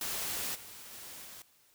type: noise with level steps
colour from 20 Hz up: white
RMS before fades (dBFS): -36 / -49 / -47 / -49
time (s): 0.01-1.42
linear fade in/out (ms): 2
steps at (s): 0.54 / 0.92 / 1.23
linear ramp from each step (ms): 20
effects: white hiss -66 dBFS RMS until 1.74 s